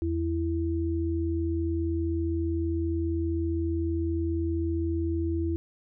sine tone pair together, 82.41 / 332 Hz, E2 / E4, 0 / +12 cents, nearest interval 2 octaves, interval 2412 cents, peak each -28 dBFS, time 0.02-5.56 s, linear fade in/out 0 ms, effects none

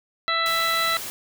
harmonic tone, 662 Hz, E5, 7 cents sharp, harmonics 1 / 2 / 3 / 4 / 5 / 6, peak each -32 / -24 / -26 / -35 / -35 / -26 dBFS, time 0.28-0.97 s, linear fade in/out 0 ms
white noise, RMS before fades -33 dBFS, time 0.46-1.1 s, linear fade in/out 0 ms
effects none

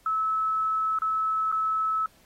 sine tone with dropouts, 1300 Hz, E6, 24 cents flat, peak -23 dBFS, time 0.06-2.06 s, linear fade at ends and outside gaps 2 ms, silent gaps 0.988-1.019 / 1.517-1.524 s, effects pink hiss -60 dBFS RMS until 2.25 s + AAC 48 kbps

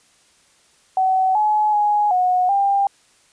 sine tone with pitch steps, 755 / 849 / 833 / 730 / 796 Hz, F#5 / G#5 / G#5 / F#5 / G5, +35 / +38 / +5 / -24 / +26 cents, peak -14 dBFS, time 0.97-2.87 s, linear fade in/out 2 ms, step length 380 ms, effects white hiss -56 dBFS RMS until 3.32 s + resampled to 22050 Hz

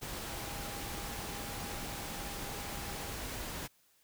sine tone in noise, 808 Hz, G#5, 48 cents flat, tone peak -50 dBFS, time 0.26-3.13 s, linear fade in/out 20 ms, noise pink, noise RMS -41 dBFS, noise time 0.01-3.68 s, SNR -12 dB, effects white hiss -69 dBFS RMS until 4.03 s

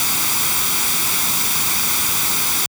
white noise with comb filter, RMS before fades -18 dBFS, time 0-2.66 s, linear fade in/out 0 ms, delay 0.85 ms, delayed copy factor +0.6, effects high-pass 80 Hz 12 dB/octave

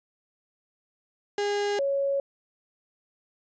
35% pulse / sine tone pair in turn, 408.7 / 554.8 Hz, G#4 / C#5, -28 / +1 cents, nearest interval perfect fourth, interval 529 cents, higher second, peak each -23 dBFS, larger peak neither, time 1.38-1.79 / 1.79-2.2 s, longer neither, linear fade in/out 2 ms, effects resampled to 16000 Hz

